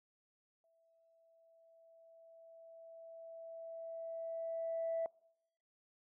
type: tone with exponential growth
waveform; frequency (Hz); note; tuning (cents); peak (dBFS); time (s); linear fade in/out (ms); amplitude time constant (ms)
sine; 659.3; E5; 0; -32; 0.64-5.06; 1; 960
effects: noise-tail reverb RT60 0.8 s tail -26 dB re dry + tanh soft clip ceiling -30 dBFS